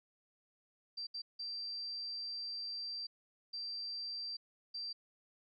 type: tone bursts at uneven times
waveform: sine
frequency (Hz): 4699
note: D8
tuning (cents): 0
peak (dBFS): -39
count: 5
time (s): 0.97-1.07 / 1.14-1.22 / 1.39-3.07 / 3.53-4.37 / 4.74-4.93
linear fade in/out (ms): 10
effects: MP3 96 kbps